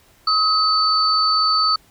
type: tone pair together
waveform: sine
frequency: 1269 / 4522 Hz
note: D#6 / C#8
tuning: +34 / +34 cents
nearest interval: octave + minor seventh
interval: 2200 cents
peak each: -17 dBFS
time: 0.27-1.76 s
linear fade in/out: 5 ms
effects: pink hiss -54 dBFS RMS until 1.9 s